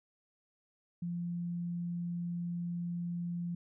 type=tone; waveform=sine; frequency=173.1 Hz; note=F3; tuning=15 cents flat; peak=-34 dBFS; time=1.02-3.55 s; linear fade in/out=5 ms; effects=none